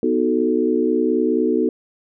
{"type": "chord", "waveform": "sine", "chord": "B dominant seventh", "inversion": "none", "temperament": "equal", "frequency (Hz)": [246.9, 311.1, 370, 440], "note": ["B3", "D#4", "F#4", "A4"], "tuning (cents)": [0, 0, 0, 0], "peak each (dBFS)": -21, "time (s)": [0.03, 1.69], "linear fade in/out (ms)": 2, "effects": []}